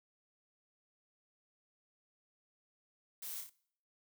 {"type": "noise with echo", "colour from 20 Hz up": "blue", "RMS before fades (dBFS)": -45, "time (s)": [3.22, 3.41], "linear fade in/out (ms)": 5, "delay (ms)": 29, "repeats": 3, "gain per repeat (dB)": -4, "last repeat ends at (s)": 3.497, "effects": ["noise-tail reverb RT60 0.6 s tail -22 dB re dry"]}